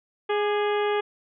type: harmonic tone with a mistuned harmonic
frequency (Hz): 415.3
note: G#4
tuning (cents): 0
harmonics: 1 / 2 / 3 / 4 / 5 / 6 / 7 / 8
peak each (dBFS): -23 / -29 / -33 / -35 / -37 / -39 / -40 / -41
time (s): 0.29-1.01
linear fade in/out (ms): 10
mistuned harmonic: 3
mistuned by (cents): -54
effects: none